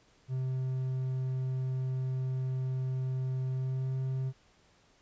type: tone with pitch glide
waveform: triangle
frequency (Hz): 130 to 131.51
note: C3 to C3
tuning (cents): -11 to +9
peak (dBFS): -28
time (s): 0.28-4.33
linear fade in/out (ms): 50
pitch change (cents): +20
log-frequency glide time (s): 3.5-3.94
effects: pink hiss -65 dBFS RMS until 5.01 s + resampled to 16000 Hz